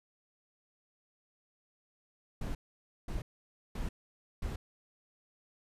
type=noise bursts; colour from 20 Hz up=brown; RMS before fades=-36 dBFS; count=4; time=2.41-4.56 s; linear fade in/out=5 ms; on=140 ms; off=530 ms; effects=resampled to 32000 Hz